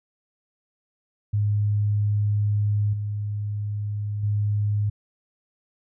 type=tone with level steps; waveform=sine; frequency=103.83 Hz; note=G#2; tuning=in tune; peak=-19 / -25 / -20 dBFS; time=1.33-4.9 s; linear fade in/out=10 ms; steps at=2.93 / 4.23 s; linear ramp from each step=5 ms; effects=none